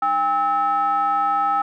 triangle ring-modulated tone, 248.3 Hz, B3, 9 cents sharp, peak -12 dBFS, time 0.02-1.62 s, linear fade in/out 5 ms, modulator 1050 Hz, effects none

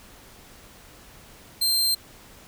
sawtooth tone, 4156 Hz, C8, 12 cents flat, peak -17 dBFS, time 1.61-1.95 s, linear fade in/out 10 ms, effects pink hiss -49 dBFS RMS until 2.47 s

